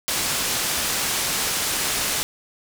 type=low-pass noise; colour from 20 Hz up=white; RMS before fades=-24 dBFS; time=0.08-2.23 s; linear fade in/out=0 ms; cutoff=10000 Hz; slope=12 dB/octave; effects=none